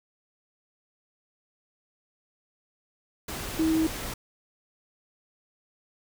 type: tone in noise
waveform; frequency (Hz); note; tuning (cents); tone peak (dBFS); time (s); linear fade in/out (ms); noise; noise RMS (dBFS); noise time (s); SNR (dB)
sine; 320; D#4; +49; -21; 3.59-3.87; 5; pink; -35; 3.28-4.14; +11
effects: none